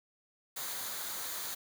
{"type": "noise with comb filter", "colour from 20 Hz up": "white", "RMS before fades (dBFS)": -39, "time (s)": [0.56, 1.55], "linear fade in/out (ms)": 10, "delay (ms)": 0.37, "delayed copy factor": -0.5, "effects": []}